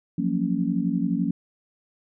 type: chord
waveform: sine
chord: Gb major seventh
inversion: third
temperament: just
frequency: 173.43 / 185 / 231.2 / 277.5 Hz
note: F3 / Gb3 / Bb3 / Db4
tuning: -12 / 0 / -14 / +2 cents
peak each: -27 dBFS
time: 0.18-1.31 s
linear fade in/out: 5 ms
effects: none